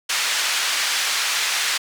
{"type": "band-pass noise", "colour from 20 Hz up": "pink", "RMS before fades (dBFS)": -22, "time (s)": [0.09, 1.78], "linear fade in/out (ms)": 10, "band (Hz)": [1700, 7300], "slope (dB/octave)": 12, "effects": []}